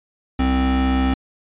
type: tone pair together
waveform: square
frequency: 65.26 / 261.6 Hz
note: C2 / C4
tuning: -4 / 0 cents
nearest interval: 2 octaves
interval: 2404 cents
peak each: -20 / -19 dBFS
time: 0.39-1.14 s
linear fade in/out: 5 ms
effects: resampled to 8000 Hz